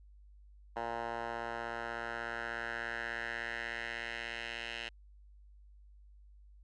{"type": "tone with band-pass filter sweep", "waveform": "10% pulse", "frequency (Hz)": 116.54, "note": "A#2", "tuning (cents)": 0, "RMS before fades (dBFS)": -40, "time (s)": [0.76, 4.89], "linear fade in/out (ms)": 5, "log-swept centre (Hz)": [960, 2600], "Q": 2.8, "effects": ["added 50 Hz sine -55 dBFS peak until 6.63 s", "resampled to 22050 Hz"]}